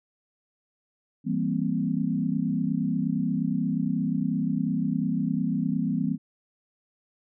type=chord; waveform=sine; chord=C dominant seventh; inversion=first; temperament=equal; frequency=164.81 / 196 / 233.1 / 261.6 Hz; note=E3 / G3 / Bb3 / C4; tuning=0 / 0 / 0 / 0 cents; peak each=-29 dBFS; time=1.24-6.18 s; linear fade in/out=50 ms; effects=none